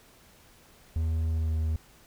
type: tone with pitch glide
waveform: triangle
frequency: 80.5 to 79.25 Hz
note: E2 to D#2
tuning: -41 to +32 cents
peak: -23 dBFS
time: 0.96-1.76 s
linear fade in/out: 0 ms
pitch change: -27 cents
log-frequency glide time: 1.34-1.53 s
effects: pink hiss -57 dBFS RMS until 2.06 s